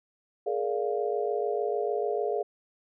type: chord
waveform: sine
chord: Bb dominant seventh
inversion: third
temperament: just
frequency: 419.5 / 466.2 / 582.7 / 699.2 Hz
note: Ab4 / Bb4 / D5 / F5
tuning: +17 / 0 / -14 / +2 cents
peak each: -29 / -32 / -35 / -33 dBFS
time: 0.46-2.43 s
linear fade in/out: 10 ms
effects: none